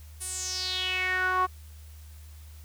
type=tone with band-pass filter sweep; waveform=sawtooth; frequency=370 Hz; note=F#4; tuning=in tune; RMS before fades=-29 dBFS; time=0.2-1.47 s; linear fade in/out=20 ms; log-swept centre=10000 to 1000 Hz; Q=5.3; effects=added 76 Hz sine -44 dBFS peak until 2.64 s + white hiss -57 dBFS RMS until 2.64 s